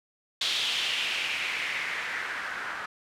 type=noise with low-pass filter sweep; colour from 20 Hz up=blue; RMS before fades=-31 dBFS; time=0.41-2.86 s; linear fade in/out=5 ms; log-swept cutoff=3600 to 1400 Hz; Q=3.2; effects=none